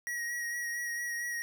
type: tone with vibrato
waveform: square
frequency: 1900 Hz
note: A#6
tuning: 33 cents sharp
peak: -34 dBFS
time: 0.07-1.42 s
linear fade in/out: 0 ms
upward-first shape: sine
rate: 4.4 Hz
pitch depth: 22 cents each way
effects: none